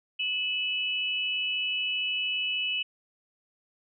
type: tone pair together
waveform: sine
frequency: 2594 / 2961 Hz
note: E7 / F#7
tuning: -28 / +1 cents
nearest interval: major second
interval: 229 cents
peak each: -30 / -29 dBFS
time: 0.19-2.83 s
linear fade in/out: 10 ms
effects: none